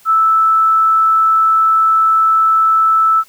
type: tone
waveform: sine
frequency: 1315 Hz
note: E6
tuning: 5 cents flat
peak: -8 dBFS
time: 0.05-3.24 s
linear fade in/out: 50 ms
effects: white hiss -47 dBFS RMS until 3.28 s